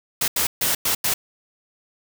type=noise bursts at uneven times; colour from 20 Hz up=white; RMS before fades=-21 dBFS; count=5; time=0.21-0.28 / 0.36-0.47 / 0.61-0.75 / 0.85-0.95 / 1.04-1.14 s; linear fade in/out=5 ms; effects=none